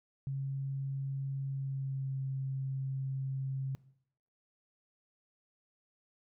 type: tone with pitch glide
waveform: sine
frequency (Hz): 136.4 to 134.13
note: C#3 to C3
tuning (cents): -28 to +43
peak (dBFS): -33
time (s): 0.27-3.75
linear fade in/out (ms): 0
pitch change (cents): -29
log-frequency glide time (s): 1.48-2.19
effects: noise-tail reverb RT60 0.7 s tail -20 dB re dry